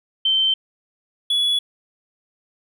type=tone pair in turn; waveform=sine / triangle; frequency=3105 / 3396 Hz; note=G7 / G#7; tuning=-17 / +38 cents; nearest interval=major second; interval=155 cents; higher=second; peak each=-15 dBFS; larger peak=neither; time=0.25-0.54 / 1.3-1.59 s; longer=neither; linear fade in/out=5 ms; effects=none